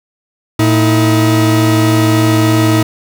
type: tone pair together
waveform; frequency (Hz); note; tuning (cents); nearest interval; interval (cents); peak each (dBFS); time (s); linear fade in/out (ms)
40% pulse; 112.9 / 318.8; A2 / D#4; +45 / +42; octave + tritone; 1797; -10; 0.59-2.83; 5
effects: none